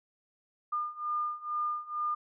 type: beating tone pair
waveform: sine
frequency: 1208 / 1210.2 Hz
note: D6 / D#6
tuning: +48 / -48 cents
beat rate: 2.2 Hz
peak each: -35 / -33 dBFS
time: 0.72-2.15 s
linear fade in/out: 10 ms
effects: none